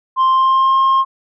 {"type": "tone with pitch glide", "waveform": "sine", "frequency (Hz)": [1050, 1067.7], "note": ["C6", "C6"], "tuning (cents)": [6, 35], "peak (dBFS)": -7, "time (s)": [0.16, 1.05], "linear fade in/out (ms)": 50, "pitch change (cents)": 29, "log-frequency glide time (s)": [0.32, 0.78], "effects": ["tanh soft clip ceiling -9 dBFS"]}